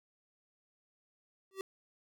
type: tone with exponential growth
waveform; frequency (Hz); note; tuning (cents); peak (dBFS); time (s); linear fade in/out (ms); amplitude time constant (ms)
square; 385.2; G4; -30; -34; 1.51-1.61; 1; 21
effects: none